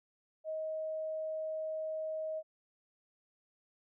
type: tone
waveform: sine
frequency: 630 Hz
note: D#5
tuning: 21 cents sharp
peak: -35 dBFS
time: 0.44-2.43 s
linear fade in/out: 50 ms
effects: none